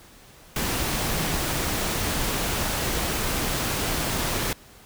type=tone in noise; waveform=sine; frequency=159.5 Hz; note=D#3; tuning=43 cents sharp; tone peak=-34 dBFS; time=1.02-1.36 s; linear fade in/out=2 ms; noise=pink; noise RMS=-26 dBFS; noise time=0.56-4.53 s; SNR=-11 dB; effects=pink hiss -50 dBFS RMS until 4.85 s